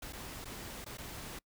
pink noise with dropouts, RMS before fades -45 dBFS, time 0.02-1.39 s, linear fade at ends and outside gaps 5 ms, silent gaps 0.126-0.131 / 0.446-0.454 / 0.845-0.862 / 0.973-0.982 s, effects noise-tail reverb RT60 0.1 s tail -25 dB re dry

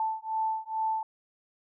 sine beating tone pair, 880 / 882.3 Hz, A5 / A5, 0 / +5 cents, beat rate 2.3 Hz, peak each -31 dBFS, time 0-1.03 s, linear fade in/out 2 ms, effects none

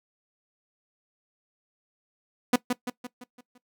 sawtooth tone with echo, 247.2 Hz, B3, 2 cents sharp, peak -13 dBFS, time 2.53-2.56 s, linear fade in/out 5 ms, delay 170 ms, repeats 6, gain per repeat -6 dB, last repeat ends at 3.58 s, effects noise-tail reverb RT60 0.1 s tail -19 dB re dry

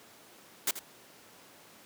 white noise with echo, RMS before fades -28 dBFS, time 0.67-0.71 s, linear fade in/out 5 ms, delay 83 ms, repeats 1, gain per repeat -12 dB, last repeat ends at 0.793 s, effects pink hiss -55 dBFS RMS until 1.85 s + high-pass 200 Hz 12 dB/octave

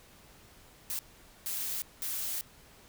blue noise bursts at uneven times, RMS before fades -35 dBFS, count 3, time 0.9-0.99 / 1.46-1.82 / 2.02-2.41 s, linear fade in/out 0 ms, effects pink hiss -57 dBFS RMS until 2.88 s

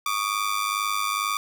sawtooth ring-modulated tone, 1174.7 Hz, D6, in tune, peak -17 dBFS, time 0.06-1.37 s, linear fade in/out 0 ms, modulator 51.1 Hz, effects 9-bit

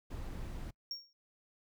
brown noise, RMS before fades -42 dBFS, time 0.1-0.71 s, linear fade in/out 10 ms
triangle tone with exponential decay, 5540 Hz, F8, 15 cents flat, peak -34 dBFS, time 0.91-1.13 s, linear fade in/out 1 ms, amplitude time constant 47 ms
effects noise-tail reverb RT60 0.1 s tail -24 dB re dry

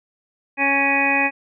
harmonic tone with a mistuned harmonic, 277.2 Hz, C#4, in tune, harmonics 1 / 2 / 3 / 4 / 6 / 7 / 8 / 9, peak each -25 / -28 / -23 / -31 / -27 / -23 / -29 / -19 dBFS, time 0.57-1.31 s, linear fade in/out 50 ms, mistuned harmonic 8, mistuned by +19 cents, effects none

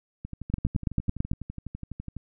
two click trains, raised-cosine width 5 ms, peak -23 / -12 dBFS, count 24 / 8, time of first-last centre 0.25-2.167 / 0.54-1.315 s, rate 12 / 9.03 Hz, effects none

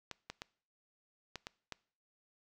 clicks, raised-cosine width 0.2 ms, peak -24 dBFS, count 6, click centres 0.113 / 0.3 / 0.419 / 1.357 / 1.469 / 1.723 s, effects noise-tail reverb RT60 0.5 s tail -23 dB re dry

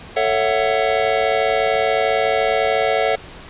square chord, F# minor seventh, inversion first, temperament just, 444 / 555 / 666 / 740 Hz, A4 / C#5 / E5 / F#5, +16 / +2 / +18 / 0 cents, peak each -22 dBFS, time 0.16-3.16 s, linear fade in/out 10 ms, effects pink hiss -38 dBFS RMS until 3.49 s + resampled to 8000 Hz

